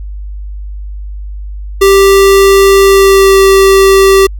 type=tone with pitch glide; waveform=square; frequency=392 to 388.4 Hz; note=G4 to G4; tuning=0 to -16 cents; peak=-3 dBFS; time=1.81-4.27 s; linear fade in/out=10 ms; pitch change=-16 cents; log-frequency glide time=2.83-3.37 s; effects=added 50 Hz sine -19 dBFS peak until 4.39 s